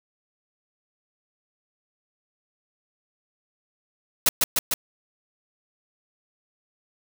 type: noise with echo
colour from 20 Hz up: white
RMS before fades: -18 dBFS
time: 4.26-4.29 s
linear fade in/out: 2 ms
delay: 150 ms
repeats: 3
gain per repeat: -2 dB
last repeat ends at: 4.74 s
effects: none